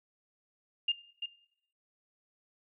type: tone with echo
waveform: sine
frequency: 2813 Hz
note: F7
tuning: 12 cents sharp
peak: -25 dBFS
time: 0.88-0.92 s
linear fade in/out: 5 ms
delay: 340 ms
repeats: 1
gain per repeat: -8 dB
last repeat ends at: 1.26 s
effects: noise-tail reverb RT60 0.7 s tail -18 dB re dry